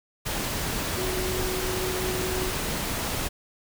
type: tone in noise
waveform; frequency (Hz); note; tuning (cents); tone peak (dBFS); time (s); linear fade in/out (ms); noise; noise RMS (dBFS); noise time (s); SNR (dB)
sine; 370; F#4; 0; -30; 0.96-2.51; 20; pink; -29; 0.25-3.29; -4
effects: none